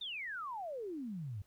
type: exponential sweep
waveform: sine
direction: down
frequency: 3729 to 93.1 Hz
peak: -39 dBFS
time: 0.01-1.42 s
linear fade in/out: 5 ms
effects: pink hiss -72 dBFS RMS until 1.46 s